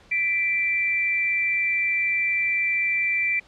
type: tone pair together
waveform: sine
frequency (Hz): 1980.9 / 2348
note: B6 / D7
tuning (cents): +5 / -1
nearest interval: minor third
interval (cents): 294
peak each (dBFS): -27 / -21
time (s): 0.11-3.4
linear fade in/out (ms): 10
effects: pink hiss -53 dBFS RMS until 3.47 s + low-pass 5000 Hz 12 dB/octave